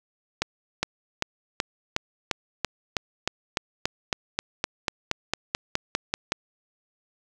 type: accelerating click train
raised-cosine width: 0.2 ms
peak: -6 dBFS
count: 22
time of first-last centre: 0.42-6.321 s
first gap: 410 ms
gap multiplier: 0.96
effects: none